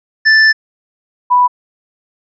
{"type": "tone pair in turn", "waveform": ["square", "sine"], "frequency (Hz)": [1760, 987.8], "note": ["A6", "B5"], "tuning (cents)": [0, 0], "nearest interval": "minor seventh", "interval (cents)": 1000, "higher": "first", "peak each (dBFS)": -6, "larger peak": "neither", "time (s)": [[0.25, 0.53], [1.3, 1.48]], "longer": "first", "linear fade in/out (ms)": 20, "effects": ["resampled to 16000 Hz"]}